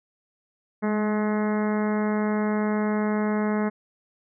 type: harmonic tone with a mistuned harmonic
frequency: 212.3 Hz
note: G#3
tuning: 38 cents sharp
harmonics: 1 / 2 / 3 / 4 / 5 / 6 / 7 / 8 / 9 / 10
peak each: -23 / -29 / -33 / -35 / -37 / -39 / -40 / -41 / -42 / -43 dBFS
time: 0.82-3.7 s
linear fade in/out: 20 ms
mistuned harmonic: 1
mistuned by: -18 cents
effects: none